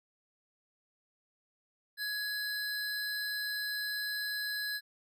square tone pair together, 1679 / 4084 Hz, G#6 / C8, +18 / -43 cents, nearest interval octave + minor third, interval 1539 cents, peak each -36 / -39 dBFS, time 1.97-4.81 s, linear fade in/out 50 ms, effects none

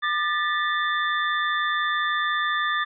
sine tone cluster, 1201 / 1755 / 1925 / 3547 Hz, D6 / A6 / B6 / A7, +38 / -5 / -45 / +13 cents, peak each -25 / -25 / -34 / -31 dBFS, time 0.02-2.85 s, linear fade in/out 20 ms, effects none

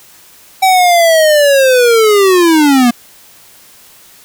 square linear sweep, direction down, 769 to 233.1 Hz, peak -6 dBFS, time 0.62-2.91 s, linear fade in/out 10 ms, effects white hiss -41 dBFS RMS until 4.24 s

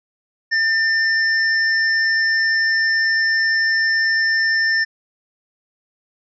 sine tone pair together, 1797 / 5334 Hz, A6 / E8, +36 / +20 cents, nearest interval octave + perfect fifth, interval 1884 cents, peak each -15 / -24 dBFS, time 0.51-4.85 s, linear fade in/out 20 ms, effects none

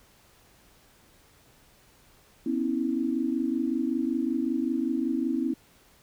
sine tone cluster, 247.9 / 273.2 / 324.1 Hz, B3 / C#4 / E4, +7 / -25 / -29 cents, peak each -29 dBFS, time 2.46-5.54 s, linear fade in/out 5 ms, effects pink hiss -59 dBFS RMS until 6.02 s

